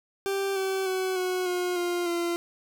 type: tone with pitch steps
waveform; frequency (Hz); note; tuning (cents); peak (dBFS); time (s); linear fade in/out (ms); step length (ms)
40% pulse; 392 / 383.5 / 375.2 / 367 / 359.1 / 351.3 / 343.6; G4 / G4 / F#4 / F#4 / F4 / F4 / F4; 0 / -38 / +24 / -14 / +48 / +10 / -28; -25; 0.26-2.36; 0; 300
effects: none